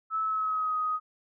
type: tone with pitch glide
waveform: sine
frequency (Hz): 1305 to 1252.6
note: E6 to D#6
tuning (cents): -18 to +11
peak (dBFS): -26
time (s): 0.1-1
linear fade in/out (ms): 50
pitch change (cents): -71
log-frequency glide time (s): 0.21-0.77
effects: none

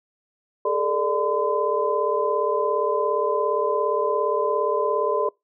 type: tone cluster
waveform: sine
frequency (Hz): 413.8 / 451.1 / 594 / 1018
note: G#4 / A4 / D5 / C6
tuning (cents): -6 / +43 / +20 / -48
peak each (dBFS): -25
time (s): 0.65-5.29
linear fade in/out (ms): 5
effects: noise-tail reverb RT60 0.2 s tail -25 dB re dry

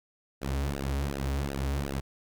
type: tone with flanger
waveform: sawtooth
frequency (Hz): 69.1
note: C#2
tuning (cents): -5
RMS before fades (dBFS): -31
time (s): 0.41-2.01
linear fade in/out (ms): 20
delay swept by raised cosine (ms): 0.88 to 5.98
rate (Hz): 2.7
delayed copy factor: -0.95
effects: none

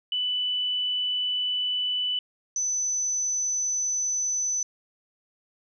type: tone pair in turn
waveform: sine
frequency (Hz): 2984 / 6025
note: F#7 / F#8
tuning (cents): +14 / +30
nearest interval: octave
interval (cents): 1216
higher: second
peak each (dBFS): -24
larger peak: neither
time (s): 0.12-2.19 / 2.56-4.63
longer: neither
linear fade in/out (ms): 2
effects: none

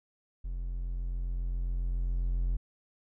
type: tone with level ramp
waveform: triangle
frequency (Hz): 43.69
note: F1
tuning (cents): +1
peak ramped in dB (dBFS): -31 to -24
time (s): 0.44-2.57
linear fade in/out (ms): 10
effects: none

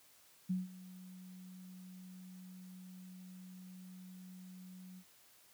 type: tone with ADSR envelope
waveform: sine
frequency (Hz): 184.4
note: F#3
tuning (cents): -6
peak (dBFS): -31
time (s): 0.49-5.04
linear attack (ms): 15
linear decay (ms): 170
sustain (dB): -19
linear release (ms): 60
effects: white hiss -65 dBFS RMS until 5.53 s + high-pass 60 Hz 12 dB/octave

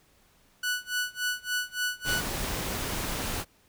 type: tone with tremolo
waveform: sawtooth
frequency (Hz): 1480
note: F#6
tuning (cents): 0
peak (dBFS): -22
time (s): 0.63-2.21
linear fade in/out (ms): 5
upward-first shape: sine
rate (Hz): 3.5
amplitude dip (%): 95
type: noise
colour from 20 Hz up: pink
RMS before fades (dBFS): -32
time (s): 2.04-3.45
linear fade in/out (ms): 50
effects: pink hiss -63 dBFS RMS until 3.68 s

